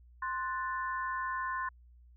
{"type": "chord", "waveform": "sine", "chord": "F# diminished", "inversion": "second", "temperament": "equal", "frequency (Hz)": [1046.5, 1480, 1760], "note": ["C6", "F#6", "A6"], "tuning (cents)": [0, 0, 0], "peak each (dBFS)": [-34, -40, -40], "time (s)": [0.22, 1.69], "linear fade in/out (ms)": 5, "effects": ["added 60 Hz sine -55 dBFS peak until 2.16 s"]}